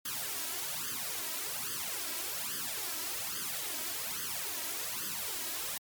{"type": "noise with flanger", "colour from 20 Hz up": "white", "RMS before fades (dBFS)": -37, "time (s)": [0.05, 5.78], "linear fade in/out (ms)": 5, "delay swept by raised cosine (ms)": [0.62, 3.12], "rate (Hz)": 1.2, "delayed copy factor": 0.95, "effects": ["high-pass 100 Hz 12 dB/octave", "MP3 96 kbps"]}